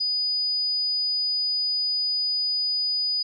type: tone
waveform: sine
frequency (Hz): 4950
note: D#8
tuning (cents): -10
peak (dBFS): -22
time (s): 0-3.23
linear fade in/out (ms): 10
effects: none